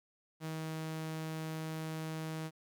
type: tone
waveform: sawtooth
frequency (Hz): 158.8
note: D#3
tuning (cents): +36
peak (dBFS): -34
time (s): 0.4-2.51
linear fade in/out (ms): 50
effects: 12-bit